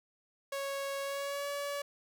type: tone with pitch glide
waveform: sawtooth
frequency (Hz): 553 to 569.9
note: C#5 to C#5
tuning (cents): -4 to +48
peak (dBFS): -31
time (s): 0.52-1.82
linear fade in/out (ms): 5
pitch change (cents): +52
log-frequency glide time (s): 1.01-1.49
effects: none